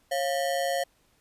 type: ring-modulated tone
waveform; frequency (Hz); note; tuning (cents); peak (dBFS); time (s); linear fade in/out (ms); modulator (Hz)
square; 622.3; D#5; 0; -23; 0.11-0.84; 10; 75.5
effects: pink hiss -66 dBFS RMS until 1.2 s + resampled to 32000 Hz